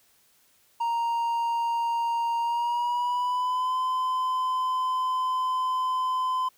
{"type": "tone with pitch glide", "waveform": "triangle", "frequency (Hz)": [932.3, 1022.6], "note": ["A#5", "C6"], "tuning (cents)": [0, -40], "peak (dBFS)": -22, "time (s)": [0.8, 6.49], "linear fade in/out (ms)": 10, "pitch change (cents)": 160, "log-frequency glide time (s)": [2.4, 3.76], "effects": ["white hiss -63 dBFS RMS until 6.57 s"]}